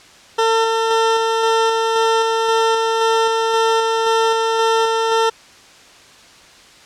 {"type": "tone with tremolo", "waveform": "20% pulse", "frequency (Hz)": 450.9, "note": "A4", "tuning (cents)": 42, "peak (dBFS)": -8, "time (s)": [0.38, 5.3], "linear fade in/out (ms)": 10, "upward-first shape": "square", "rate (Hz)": 1.9, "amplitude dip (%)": 25, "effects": ["white hiss -44 dBFS RMS until 6.85 s", "low-pass 6000 Hz 12 dB/octave"]}